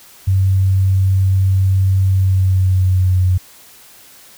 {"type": "tone with pitch glide", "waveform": "sine", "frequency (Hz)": [95.4, 91.73], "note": ["G2", "F#2"], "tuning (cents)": [-47, -14], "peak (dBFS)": -10, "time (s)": [0.27, 3.38], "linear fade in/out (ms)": 10, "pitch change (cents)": -67, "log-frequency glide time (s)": [2.08, 3.24], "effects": ["white hiss -43 dBFS RMS until 4.37 s"]}